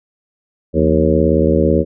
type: harmonic tone with a mistuned harmonic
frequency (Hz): 78.2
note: D#2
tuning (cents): +9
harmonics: 1 / 2 / 3 / 4 / 5 / 6 / 7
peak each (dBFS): -18 / -18 / -18 / -18 / -18 / -18 / -18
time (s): 0.73-1.85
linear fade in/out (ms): 50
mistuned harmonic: 2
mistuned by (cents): +130
effects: none